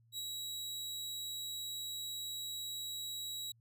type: tone with ADSR envelope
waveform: sawtooth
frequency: 3874 Hz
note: B7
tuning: 34 cents flat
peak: -35 dBFS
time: 0.12-3.52 s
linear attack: 60 ms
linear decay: 32 ms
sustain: -2 dB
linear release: 5 ms
effects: added 115 Hz sine -65 dBFS peak until 3.6 s